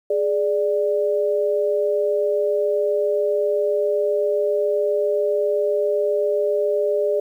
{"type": "tone pair together", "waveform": "sine", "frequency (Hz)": [416.5, 589], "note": ["G#4", "D5"], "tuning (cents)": [5, 5], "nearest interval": "tritone", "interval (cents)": 600, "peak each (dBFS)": -20, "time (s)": [0.1, 7.2], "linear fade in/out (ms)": 5, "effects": ["9-bit"]}